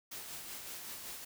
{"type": "noise with tremolo", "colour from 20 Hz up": "white", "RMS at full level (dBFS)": -44, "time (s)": [0.11, 1.25], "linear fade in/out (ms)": 10, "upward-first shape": "sine", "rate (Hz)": 5.3, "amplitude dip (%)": 35, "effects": []}